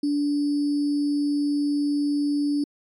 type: tone with sample-and-hold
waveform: sine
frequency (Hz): 290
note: D4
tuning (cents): -22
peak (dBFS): -20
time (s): 0.03-2.64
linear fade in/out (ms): 5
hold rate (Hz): 4900
effects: low-pass 8000 Hz 12 dB/octave + MP3 96 kbps